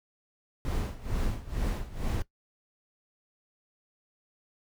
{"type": "noise with tremolo", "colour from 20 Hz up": "brown", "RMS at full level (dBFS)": -28, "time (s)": [0.65, 2.22], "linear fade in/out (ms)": 0, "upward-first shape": "sine", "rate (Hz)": 2.2, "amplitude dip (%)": 85, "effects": ["noise-tail reverb RT60 0.1 s tail -17 dB re dry"]}